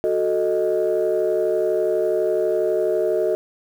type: chord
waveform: sine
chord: D# diminished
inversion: first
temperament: equal with one note detuned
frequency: 367.9 / 440 / 622.3 Hz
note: F#4 / A4 / D#5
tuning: -10 / 0 / 0 cents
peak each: -21 dBFS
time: 0.04-3.35 s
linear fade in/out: 0 ms
effects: tanh soft clip ceiling -11 dBFS + 8-bit